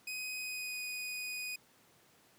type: tone with pitch glide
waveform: sawtooth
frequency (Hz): 2509 to 2483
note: D#7 to D#7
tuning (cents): +14 to -4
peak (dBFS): -35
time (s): 0.07-1.56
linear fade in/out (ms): 5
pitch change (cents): -18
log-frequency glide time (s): 0.4-0.82
effects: pink hiss -65 dBFS RMS until 2.38 s + high-pass 150 Hz 12 dB/octave